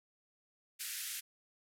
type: band-pass noise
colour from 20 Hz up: white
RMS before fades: -42 dBFS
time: 0.79-1.21 s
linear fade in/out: 20 ms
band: 1500 to 14000 Hz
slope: 48 dB/octave
effects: none